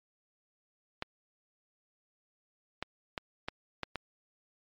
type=clicks; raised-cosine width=0.3 ms; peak=-18 dBFS; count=6; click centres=1.024 / 2.826 / 3.178 / 3.485 / 3.833 / 3.957 s; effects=MP3 48 kbps